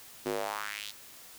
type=tone with high-pass filter sweep; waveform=square; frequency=51.91 Hz; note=G#1; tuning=in tune; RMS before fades=-36 dBFS; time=0.25-0.92 s; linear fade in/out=20 ms; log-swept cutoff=310 to 4100 Hz; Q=2.7; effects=white hiss -51 dBFS RMS until 1.38 s